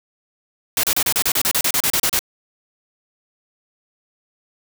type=noise bursts; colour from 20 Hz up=white; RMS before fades=-18 dBFS; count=15; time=0.77-2.192 s; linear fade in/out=2 ms; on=64 ms; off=33 ms; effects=none